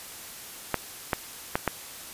clicks, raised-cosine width 0.5 ms, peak -8 dBFS, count 4, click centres 0.743 / 1.132 / 1.555 / 1.677 s, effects white hiss -42 dBFS RMS until 2.13 s + resampled to 32000 Hz

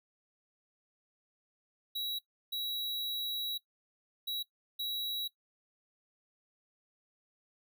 square tone bursts at uneven times, 3882 Hz, B7, 31 cents flat, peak -34 dBFS, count 4, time 1.95-2.19 / 2.52-3.58 / 4.27-4.43 / 4.79-5.28 s, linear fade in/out 10 ms, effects noise-tail reverb RT60 0.1 s tail -18 dB re dry

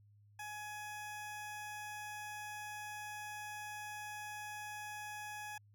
20% pulse tone, 840 Hz, G#5, 19 cents sharp, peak -39 dBFS, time 0.39-5.58 s, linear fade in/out 5 ms, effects added 103 Hz sine -62 dBFS peak until 5.74 s

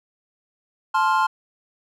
triangle chord, F major, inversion first, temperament just, 873.1 / 1047.7 / 1396.9 Hz, A5 / C6 / F6, -14 / +2 / 0 cents, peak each -19 / -18 / -22 dBFS, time 0.94-1.27 s, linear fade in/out 10 ms, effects none

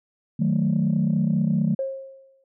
sine chord, D# diminished, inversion none, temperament equal, 155.56 / 185 / 220 Hz, D#3 / F#3 / A3, 0 / 0 / 0 cents, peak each -22 dBFS, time 0.39-1.75 s, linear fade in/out 10 ms
sine tone with exponential decay, 537 Hz, C5, 45 cents sharp, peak -21 dBFS, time 1.79-2.44 s, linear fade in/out 2 ms, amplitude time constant 140 ms
effects tanh soft clip ceiling -13 dBFS

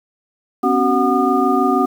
sine tone cluster, 252.1 / 278.4 / 376.7 / 733 / 1216 Hz, B3 / C#4 / F#4 / F#5 / D#6, +36 / +8 / +31 / -16 / -40 cents, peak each -19 dBFS, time 0.63-1.86 s, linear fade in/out 10 ms, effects 7-bit

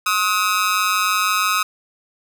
sawtooth tone with amplitude modulation, 1269 Hz, D#6, 34 cents sharp, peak -9 dBFS, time 0.06-1.63 s, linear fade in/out 5 ms, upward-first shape sine, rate 194 Hz, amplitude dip 85%, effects none

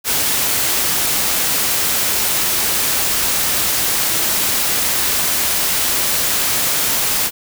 white noise, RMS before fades -17 dBFS, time 0.04-7.31 s, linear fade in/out 50 ms, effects none

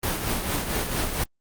pink noise with tremolo, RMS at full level -24 dBFS, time 0.03-1.24 s, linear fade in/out 5 ms, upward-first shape triangle, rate 4.4 Hz, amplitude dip 55%, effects Opus 32 kbps

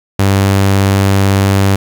sawtooth tone, 98 Hz, G2, in tune, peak -4 dBFS, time 0.19-1.76 s, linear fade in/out 5 ms, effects 7-bit

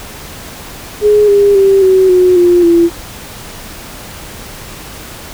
sine tone with pitch steps, 418.4 / 404.1 / 390.4 / 377.1 / 364.2 / 351.8 / 339.8 Hz, G#4 / G#4 / G4 / F#4 / F#4 / F4 / F4, +13 / -47 / -7 / +33 / -27 / +13 / -47 cents, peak -4 dBFS, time 1.01-2.9 s, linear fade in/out 50 ms, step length 270 ms, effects pink hiss -29 dBFS RMS until 5.33 s

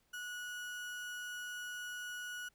35% pulse tone, 1463 Hz, F#6, 20 cents flat, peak -40 dBFS, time 0.13-2.49 s, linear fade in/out 10 ms, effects pink hiss -75 dBFS RMS until 2.54 s

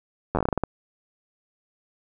slowing click train, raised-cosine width 1 ms, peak -9 dBFS, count 11, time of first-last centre 0.35-0.637 s, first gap 10 ms, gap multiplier 1.22, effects none

